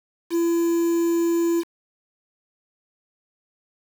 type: tone with quantisation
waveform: triangle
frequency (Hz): 337.6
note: E4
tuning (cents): +41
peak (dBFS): -16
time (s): 0.3-1.64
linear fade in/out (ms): 50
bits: 6
effects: none